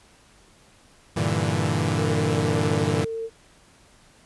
sawtooth chord, E half-diminished seventh, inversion first, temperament equal, 98 / 116.54 / 146.83 / 164.81 Hz, G2 / Bb2 / D3 / E3, 0 / 0 / 0 / 0 cents, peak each -23 dBFS, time 1.16-3.05 s, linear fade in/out 10 ms
sine tone with pitch glide, 455.5 to 451.8 Hz, A#4 to A4, -40 to +46 cents, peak -27 dBFS, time 1.96-3.3 s, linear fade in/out 50 ms, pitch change -14 cents, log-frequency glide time 2.65-2.76 s
effects pink hiss -55 dBFS RMS until 4.25 s + resampled to 24000 Hz

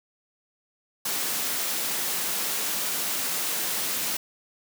white high-pass noise, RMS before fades -28 dBFS, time 1.05-4.17 s, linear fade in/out 5 ms, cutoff 150 Hz, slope 24 dB/octave, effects none

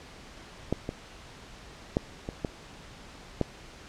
clicks, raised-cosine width 2 ms, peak -12 / -18 / -10 / -20 / -15 / -11 dBFS, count 6, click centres 0.726 / 0.891 / 1.969 / 2.289 / 2.448 / 3.413 s, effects pink hiss -48 dBFS RMS until 3.88 s + low-pass 6000 Hz 12 dB/octave

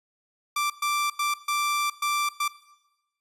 sawtooth tone bursts at uneven times, 1174.7 Hz, D6, in tune, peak -20 dBFS, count 6, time 0.56-0.7 / 0.82-1.1 / 1.19-1.34 / 1.48-1.9 / 2.02-2.29 / 2.4-2.48 s, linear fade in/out 5 ms, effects noise-tail reverb RT60 1.0 s tail -18 dB re dry + resampled to 32000 Hz

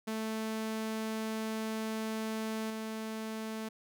sawtooth tone with level steps, 220 Hz, A3, in tune, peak -30 / -33 dBFS, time 0.07-3.69 s, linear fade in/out 10 ms, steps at 2.7 s, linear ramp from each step 2 ms, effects none

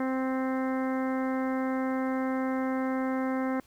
harmonic tone, 261.6 Hz, C4, in tune, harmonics 1 / 2 / 3 / 4 / 5 / 6 / 7 / 8, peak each -28 / -34 / -38 / -40 / -42 / -44 / -45 / -46 dBFS, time 0-3.6 s, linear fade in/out 2 ms, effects pink hiss -61 dBFS RMS until 3.66 s

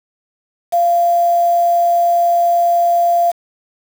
sine tone with quantisation, 691 Hz, F5, 19 cents flat, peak -10 dBFS, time 0.72-3.32 s, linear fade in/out 20 ms, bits 5, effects none

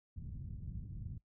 white low-pass noise, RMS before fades -45 dBFS, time 0.16-1.18 s, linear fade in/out 5 ms, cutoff 150 Hz, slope 24 dB/octave, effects noise-tail reverb RT60 0.1 s tail -18 dB re dry

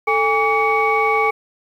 sine tone cluster, 440 / 816 / 1146 / 2239 Hz, A4 / G#5 / D6 / C#7, 0 / -31 / -43 / +17 cents, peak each -19 dBFS, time 0.07-1.31 s, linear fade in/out 10 ms, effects tanh soft clip ceiling -6 dBFS + 8-bit

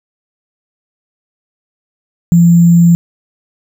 sine tone with sample-and-hold, 170.5 Hz, F3, 41 cents flat, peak -3 dBFS, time 2.32-2.95 s, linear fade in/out 0 ms, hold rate 7350 Hz, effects none

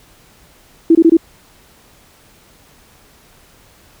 sine tone bursts, 329.6 Hz, E4, in tune, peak -4 dBFS, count 4, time 0.9-1.17 s, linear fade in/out 5 ms, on 51 ms, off 22 ms, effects pink hiss -48 dBFS RMS until 4 s

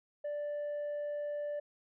sine tone, 587 Hz, D5, 1 cent flat, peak -32 dBFS, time 0.24-1.6 s, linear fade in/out 10 ms, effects tanh soft clip ceiling -34 dBFS

